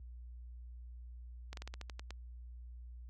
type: slowing click train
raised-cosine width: 0.2 ms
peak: -28 dBFS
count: 9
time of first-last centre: 1.53-2.107 s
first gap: 42 ms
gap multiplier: 1.15
effects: added 60 Hz sine -44 dBFS peak until 3.09 s + high-pass 60 Hz 12 dB/octave